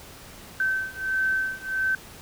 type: beating tone pair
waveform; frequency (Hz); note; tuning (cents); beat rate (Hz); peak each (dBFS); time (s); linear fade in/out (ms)
sine; 1541 / 1542.5; G6 / G6; -30 / -28; 1.5; -27 / -26; 0.6-1.95; 2
effects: pink hiss -45 dBFS RMS until 2.21 s